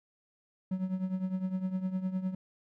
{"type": "tone with tremolo", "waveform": "triangle", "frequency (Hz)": 186.7, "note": "F#3", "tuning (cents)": 16, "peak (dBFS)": -25, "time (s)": [0.71, 2.35], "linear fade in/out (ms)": 5, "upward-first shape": "triangle", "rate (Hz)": 9.8, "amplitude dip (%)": 80, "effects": []}